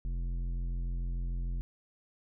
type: tone with tanh clipping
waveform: sine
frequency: 43.39 Hz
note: F1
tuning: 10 cents flat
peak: -33 dBFS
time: 0.05-1.61 s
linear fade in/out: 0 ms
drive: 11 dB
effects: none